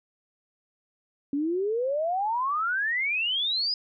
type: exponential sweep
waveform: sine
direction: up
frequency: 274.6 to 5060 Hz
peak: -24 dBFS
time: 1.33-3.74 s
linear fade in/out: 2 ms
effects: none